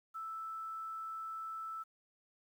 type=tone with quantisation; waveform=sine; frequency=1318.5 Hz; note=E6; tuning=in tune; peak=-40 dBFS; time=0.14-1.84 s; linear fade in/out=20 ms; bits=11; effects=none